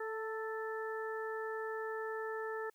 harmonic tone with a mistuned harmonic, 440 Hz, A4, in tune, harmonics 1 / 2 / 3 / 4, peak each -39 / -46 / -46 / -45 dBFS, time 0-2.7 s, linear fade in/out 5 ms, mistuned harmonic 2, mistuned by +18 cents, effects white hiss -75 dBFS RMS until 2.74 s

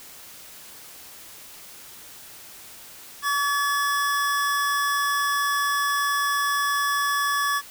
square tone pair together, 1137.4 / 1713 Hz, C#6 / A6, +44 / -47 cents, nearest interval perfect fifth, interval 709 cents, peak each -24 / -26 dBFS, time 3.22-7.62 s, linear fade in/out 50 ms, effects white hiss -44 dBFS RMS until 7.7 s

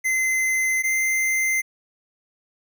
square tone pair in turn, 2059 / 2079 Hz, C7 / C7, -28 / -12 cents, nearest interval unison, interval 16 cents, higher second, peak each -20 dBFS, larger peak neither, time 0.04-0.83 / 0.83-1.62 s, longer neither, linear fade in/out 20 ms, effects none

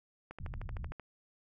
click train, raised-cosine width 0.5 ms, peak -30 dBFS, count 10, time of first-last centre 0.31-0.997 s, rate 13.1 Hz
pink low-pass noise, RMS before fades -41 dBFS, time 0.4-0.92 s, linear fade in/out 5 ms, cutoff 140 Hz, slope 24 dB/octave
effects none

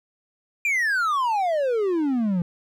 triangle exponential sweep, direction down, 2436 to 168 Hz, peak -18 dBFS, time 0.65-2.42 s, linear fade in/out 2 ms, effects none

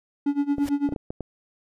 triangle tone with tremolo, 285.2 Hz, C#4, 49 cents sharp, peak -16 dBFS, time 0.26-0.94 s, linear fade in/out 5 ms, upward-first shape sine, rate 8.9 Hz, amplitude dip 90%
pink noise with exponential growth, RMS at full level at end -32 dBFS, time 0.56-0.69 s, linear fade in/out 1 ms, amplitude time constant 28 ms
clicks, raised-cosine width 2 ms, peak -18 dBFS, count 6, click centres 0.583 / 0.89 / 0.924 / 0.962 / 1.105 / 1.207 s
effects resampled to 32000 Hz

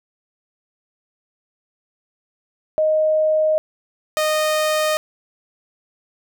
sine / sawtooth tone pair in turn, 622.3 / 617.3 Hz, D#5 / D#5, 0 / -14 cents, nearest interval unison, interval 14 cents, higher first, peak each -14 / -13 dBFS, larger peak second, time 2.78-3.58 / 4.17-4.97 s, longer neither, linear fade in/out 0 ms, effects none

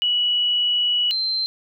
sine tone pair in turn, 2936 / 4118 Hz, F#7 / C8, -14 / -28 cents, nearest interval tritone, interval 586 cents, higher second, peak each -17 / -20 dBFS, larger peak first, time 0.02-1.11 / 1.11-1.46 s, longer first, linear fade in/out 0 ms, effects none

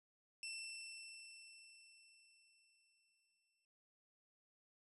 20% pulse tone with exponential decay, 2682 Hz, E7, 29 cents sharp, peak -40 dBFS, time 0.43-3.65 s, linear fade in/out 1 ms, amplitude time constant 700 ms, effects resampled to 32000 Hz

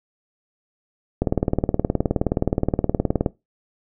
click train, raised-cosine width 2 ms, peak -5 dBFS, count 40, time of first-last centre 1.22-3.262 s, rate 19.1 Hz, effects noise-tail reverb RT60 0.2 s tail -19 dB re dry

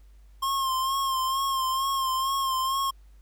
square tone with vibrato, 1067 Hz, C6, 34 cents sharp, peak -25 dBFS, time 0.42-2.91 s, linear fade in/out 10 ms, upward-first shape sine, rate 2.2 Hz, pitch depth 42 cents each way, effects added 50 Hz sine -49 dBFS peak until 3.21 s + pink hiss -68 dBFS RMS until 3.21 s

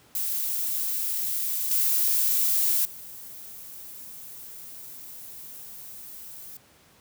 violet noise with level steps, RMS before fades -28 / -23 / -42 dBFS, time 0.15-6.57 s, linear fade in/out 2 ms, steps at 1.71 / 2.85 s, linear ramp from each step 2 ms, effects pink hiss -57 dBFS RMS until 7 s + high-pass 80 Hz 12 dB/octave

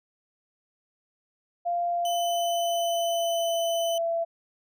sine tone with pitch glide, 695 to 670.2 Hz, F5 to E5, -9 to +29 cents, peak -24 dBFS, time 1.65-4.25 s, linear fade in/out 20 ms, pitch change -62 cents, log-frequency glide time 1.89-3.55 s
sawtooth tone, 3017 Hz, F#7, 33 cents sharp, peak -29 dBFS, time 2.05-3.98 s, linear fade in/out 2 ms
effects none

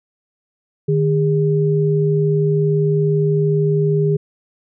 sine tone pair together, 152.94 / 406.3 Hz, D#3 / G#4, -29 / -38 cents, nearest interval octave + perfect fourth, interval 1691 cents, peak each -15 / -17 dBFS, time 0.88-4.17 s, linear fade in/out 10 ms, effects none

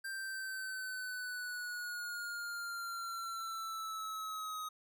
square linear sweep, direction down, 1577 to 1256 Hz, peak -40 dBFS, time 0.04-4.69 s, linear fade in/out 10 ms, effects none

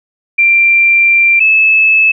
sine tone pair in turn, 2366 / 2607 Hz, D7 / E7, +12 / -20 cents, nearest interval major second, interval 168 cents, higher second, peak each -5 dBFS, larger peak neither, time 0.38-1.4 / 1.4-2.12 s, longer first, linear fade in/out 10 ms, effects none

